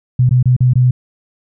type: tone with dropouts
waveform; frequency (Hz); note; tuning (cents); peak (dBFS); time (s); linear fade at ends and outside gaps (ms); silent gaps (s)
sine; 125.7; B2; +31; -7; 0.19-0.91; 5; 0.293-0.309 / 0.428-0.456 / 0.565-0.605 / 0.735-0.755
effects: none